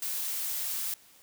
blue noise, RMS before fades -33 dBFS, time 0.02-0.94 s, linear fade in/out 2 ms, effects white hiss -58 dBFS RMS until 1.22 s

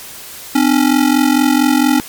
square ring-modulated tone, 277.2 Hz, C#4, in tune, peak -7 dBFS, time 0.55-2 s, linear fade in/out 0 ms, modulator 22.2 Hz, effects white hiss -32 dBFS RMS until 2.08 s + MP3 96 kbps

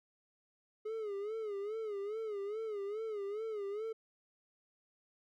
triangle tone with vibrato, 421.1 Hz, G#4, 24 cents sharp, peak -35 dBFS, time 0.85-3.93 s, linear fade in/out 10 ms, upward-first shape sine, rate 2.4 Hz, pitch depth 110 cents each way, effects none

